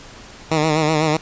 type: tone with vibrato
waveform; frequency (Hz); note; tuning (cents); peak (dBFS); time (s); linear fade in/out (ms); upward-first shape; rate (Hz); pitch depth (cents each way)
10% pulse; 155.4; D#3; -2; -7; 0.51-1.17; 5; sine; 8; 62
effects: pink hiss -40 dBFS RMS until 1.21 s + resampled to 16000 Hz